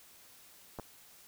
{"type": "clicks", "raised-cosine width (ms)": 1, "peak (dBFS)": -27, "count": 2, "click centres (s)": [0.788, 0.797], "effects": ["white hiss -58 dBFS RMS until 1.27 s"]}